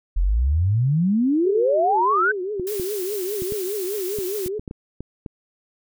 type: exponential sweep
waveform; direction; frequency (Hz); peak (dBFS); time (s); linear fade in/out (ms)
sine; up; 40.28 to 1568; -16; 0.16-2.32; 10
type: tone with vibrato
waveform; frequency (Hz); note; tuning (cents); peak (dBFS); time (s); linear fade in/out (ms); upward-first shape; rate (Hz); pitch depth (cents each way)
sine; 392; G4; 0; -24; 1.45-4.59; 10; triangle; 4.9; 180
type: clicks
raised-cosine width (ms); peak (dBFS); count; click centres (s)
3; -19; 11; 2.597 / 2.798 / 3.421 / 3.522 / 4.187 / 4.462 / 4.595 / 4.678 / 4.711 / 5.006 / 5.262
type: noise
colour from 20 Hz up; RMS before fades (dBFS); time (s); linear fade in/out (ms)
blue; -33; 2.67-4.48; 0
effects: none